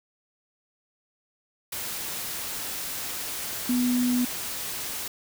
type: tone in noise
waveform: sine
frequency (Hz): 246.9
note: B3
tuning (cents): 0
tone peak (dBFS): -21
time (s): 3.69-4.25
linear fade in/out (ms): 5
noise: white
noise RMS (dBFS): -33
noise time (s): 1.72-5.08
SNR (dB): +9
effects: none